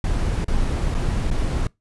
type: noise with dropouts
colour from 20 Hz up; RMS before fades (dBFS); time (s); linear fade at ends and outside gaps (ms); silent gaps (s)
brown; -21; 0.04-1.67; 2; 0.445-0.481 / 0.944-0.948 / 1.303-1.312
effects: noise-tail reverb RT60 0.2 s tail -24 dB re dry + resampled to 24000 Hz